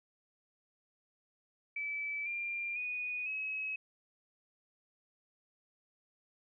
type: tone with pitch steps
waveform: sine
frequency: 2307 / 2388 / 2473 / 2560 Hz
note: D7 / D7 / D#7 / D#7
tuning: -31 / +28 / -11 / +49 cents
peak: -35 dBFS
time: 1.76-3.76 s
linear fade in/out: 5 ms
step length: 500 ms
effects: none